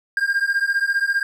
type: beating tone pair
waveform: triangle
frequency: 1600 / 1615 Hz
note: G6 / G#6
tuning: +35 / -49 cents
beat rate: 15 Hz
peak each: -19 dBFS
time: 0.17-1.23 s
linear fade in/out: 2 ms
effects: none